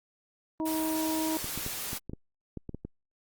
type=harmonic tone; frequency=317.2 Hz; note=D#4; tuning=33 cents sharp; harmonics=1 / 2 / 3; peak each=-29 / -38 / -37 dBFS; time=0.6-1.37 s; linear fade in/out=0 ms
type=noise; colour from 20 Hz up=white; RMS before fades=-36 dBFS; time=0.65-1.99 s; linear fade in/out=20 ms
type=clicks; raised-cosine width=3 ms; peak=-24 dBFS; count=10; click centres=1.444 / 1.576 / 1.664 / 1.931 / 2.096 / 2.134 / 2.573 / 2.693 / 2.746 / 2.85 s
effects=Opus 32 kbps